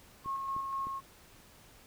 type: tone with tremolo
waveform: sine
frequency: 1085 Hz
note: C#6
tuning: 37 cents flat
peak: -32 dBFS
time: 0.24-1.01 s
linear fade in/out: 50 ms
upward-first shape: square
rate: 4.1 Hz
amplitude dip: 30%
type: click train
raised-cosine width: 3 ms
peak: -34 dBFS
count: 3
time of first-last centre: 0.26-0.87 s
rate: 3.28 Hz
effects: pink hiss -58 dBFS RMS until 1.86 s